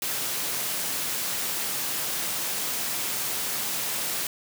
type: high-pass noise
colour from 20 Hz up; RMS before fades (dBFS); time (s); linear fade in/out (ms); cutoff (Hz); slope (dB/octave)
white; -29; 0.02-4.27; 2; 100; 24
effects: none